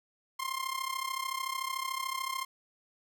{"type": "tone with amplitude modulation", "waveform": "sawtooth", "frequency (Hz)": 1057, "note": "C6", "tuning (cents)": 17, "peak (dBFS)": -26, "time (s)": [0.39, 2.45], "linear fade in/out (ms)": 10, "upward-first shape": "sine", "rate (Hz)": 33.6, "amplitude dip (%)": 80, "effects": []}